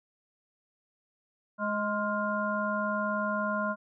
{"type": "harmonic tone with a mistuned harmonic", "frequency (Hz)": 209.1, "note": "G#3", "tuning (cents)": 12, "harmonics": [1, 3, 5, 7], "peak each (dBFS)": [-33, -33, -33, -33], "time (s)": [1.58, 3.76], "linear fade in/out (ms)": 50, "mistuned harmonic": 7, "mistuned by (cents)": -67, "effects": []}